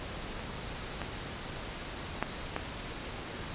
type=clicks; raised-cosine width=0.5 ms; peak=-25 / -20 / -13 / -17 dBFS; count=4; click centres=0.394 / 1.017 / 2.226 / 2.564 s; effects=pink hiss -40 dBFS RMS until 3.54 s + resampled to 8000 Hz